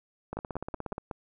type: two click trains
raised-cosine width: 1 ms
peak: -21 / -21 dBFS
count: 5 / 12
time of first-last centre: 0.37-1.112 / 0.33-0.981 s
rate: 5.39 / 16.9 Hz
effects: none